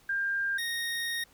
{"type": "tone pair in turn", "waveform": ["sine", "25% pulse"], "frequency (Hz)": [1598, 1861.8], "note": ["G6", "A#6"], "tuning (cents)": [33, -3], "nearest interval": "minor third", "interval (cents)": 264, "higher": "second", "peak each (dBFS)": -27, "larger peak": "neither", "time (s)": [[0.09, 0.58], [0.58, 1.24]], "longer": "second", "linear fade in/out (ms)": 5, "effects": ["pink hiss -61 dBFS RMS until 1.33 s"]}